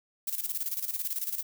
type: noise with tremolo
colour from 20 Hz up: violet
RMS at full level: -31 dBFS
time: 0.27-1.43 s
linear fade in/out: 5 ms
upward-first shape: square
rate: 18 Hz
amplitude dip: 70%
effects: none